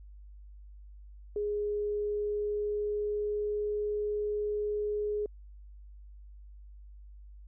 sine tone with pitch glide, 415.3 to 418.2 Hz, G#4 to G#4, 0 to +12 cents, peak -29 dBFS, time 1.36-5.26 s, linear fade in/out 2 ms, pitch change +12 cents, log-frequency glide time 1.61-3.78 s, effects added 50 Hz sine -47 dBFS peak until 7.47 s

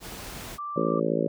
pink noise, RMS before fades -39 dBFS, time 0-0.59 s, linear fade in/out 50 ms
sine tone, 1174.7 Hz, D6, in tune, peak -31 dBFS, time 0.58-1 s, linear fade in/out 10 ms
harmonic tone, 55.7 Hz, A1, 22 cents sharp, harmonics 3 / 4 / 5 / 6 / 7 / 8 / 9 / 10, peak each -31 / -31 / -31 / -31 / -31 / -31 / -31 / -31 dBFS, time 0.76-1.28 s, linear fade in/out 5 ms
effects none

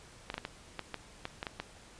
clicks, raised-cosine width 0.3 ms, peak -20 dBFS, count 10, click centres 0.301 / 0.342 / 0.38 / 0.451 / 0.793 / 0.943 / 1.254 / 1.429 / 1.468 / 1.6 s, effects pink hiss -55 dBFS RMS until 1.99 s + resampled to 22050 Hz

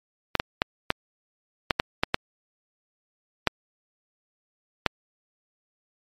clicks, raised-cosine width 0.3 ms, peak -3 dBFS, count 10, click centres 0.353 / 0.399 / 0.619 / 0.904 / 1.708 / 1.799 / 2.035 / 2.144 / 3.473 / 4.863 s, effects MP3 64 kbps

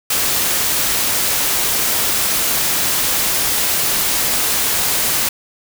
white noise, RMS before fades -17 dBFS, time 0.1-5.29 s, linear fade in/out 5 ms, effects none

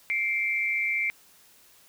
sine tone pair together, 2112 / 2327 Hz, C7 / D7, +16 / -17 cents, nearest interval major second, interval 167 cents, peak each -27 dBFS, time 0.1-1.1 s, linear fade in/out 0 ms, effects white hiss -57 dBFS RMS until 1.88 s

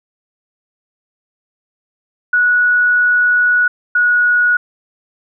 sine tone pair in turn, 1466 / 1457.7 Hz, F#6 / F#6, -16 / -26 cents, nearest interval unison, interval 10 cents, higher first, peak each -9 dBFS, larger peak neither, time 2.33-3.68 / 3.95-4.57 s, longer first, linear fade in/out 5 ms, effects none

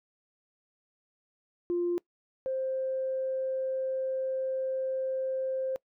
sine tone pair in turn, 349.2 / 525.5 Hz, F4 / C5, 0 / +7 cents, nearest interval perfect fifth, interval 707 cents, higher second, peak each -25 / -28 dBFS, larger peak first, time 1.7-1.98 / 2.46-5.76 s, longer second, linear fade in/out 0 ms, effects noise-tail reverb RT60 0.1 s tail -24 dB re dry + tanh soft clip ceiling -22 dBFS

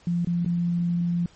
sine tone with dropouts, 172.9 Hz, F3, 17 cents flat, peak -21 dBFS, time 0.07-1.26 s, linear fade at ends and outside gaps 2 ms, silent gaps 0.248-0.271 / 0.448-0.46 s, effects pink hiss -55 dBFS RMS until 1.35 s + MP3 32 kbps

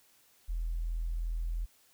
sine tone, 41.42 Hz, E1, 9 cents sharp, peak -30 dBFS, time 0.48-1.66 s, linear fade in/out 20 ms, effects tanh soft clip ceiling -26 dBFS + white hiss -65 dBFS RMS until 1.93 s

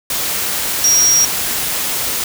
sine tone in noise, 5660 Hz, F8, 22 cents sharp, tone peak -9 dBFS, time 0.84-1.25 s, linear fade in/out 2 ms, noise white, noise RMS -19 dBFS, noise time 0.1-2.24 s, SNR +7 dB, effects none

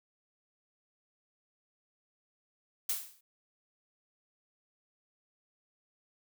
blue noise with exponential decay, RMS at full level -29 dBFS, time 2.89-3.21 s, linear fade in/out 5 ms, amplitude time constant 69 ms, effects none

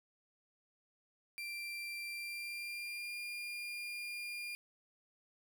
35% pulse tone with pitch glide, 2361 to 2411 Hz, D7 to D7, +9 to +45 cents, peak -39 dBFS, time 1.38-4.55 s, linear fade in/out 0 ms, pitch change +36 cents, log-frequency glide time 2.07-3.17 s, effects none

